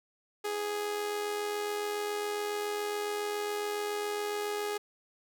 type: tone with amplitude modulation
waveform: sawtooth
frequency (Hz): 415.3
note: G#4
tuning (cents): 0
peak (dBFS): -26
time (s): 0.44-4.78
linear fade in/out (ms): 10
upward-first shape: sine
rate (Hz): 87.2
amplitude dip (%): 40
effects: none